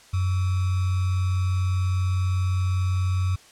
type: tone with sample-and-hold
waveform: sine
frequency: 92.5 Hz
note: F#2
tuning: in tune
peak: -20 dBFS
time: 0.13-3.36 s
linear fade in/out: 10 ms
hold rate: 1225 Hz
effects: white hiss -51 dBFS RMS until 3.51 s + low-pass 8000 Hz 12 dB/octave